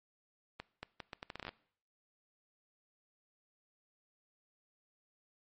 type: accelerating click train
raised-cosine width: 0.3 ms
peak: -26 dBFS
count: 13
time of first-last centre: 0.6-1.491 s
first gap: 230 ms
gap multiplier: 0.75
effects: noise-tail reverb RT60 0.6 s tail -21 dB re dry + MP3 32 kbps